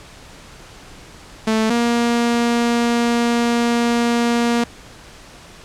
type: tone pair in turn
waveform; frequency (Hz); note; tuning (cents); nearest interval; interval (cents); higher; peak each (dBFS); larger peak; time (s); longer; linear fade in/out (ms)
sawtooth; 220 / 236.3; A3 / A#3; 0 / +24; minor second; 124; second; -11; neither; 1.47-1.7 / 1.7-4.64; second; 5
effects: pink hiss -41 dBFS RMS until 5.64 s + low-pass 8000 Hz 12 dB/octave